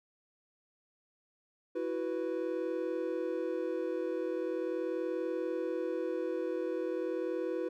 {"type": "chord", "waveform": "triangle", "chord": "E suspended second", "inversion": "none", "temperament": "equal", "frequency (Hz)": [329.6, 370, 493.9], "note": ["E4", "F#4", "B4"], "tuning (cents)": [0, 0, 0], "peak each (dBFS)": [-35, -35, -34], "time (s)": [1.75, 7.69], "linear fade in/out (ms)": 10, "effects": []}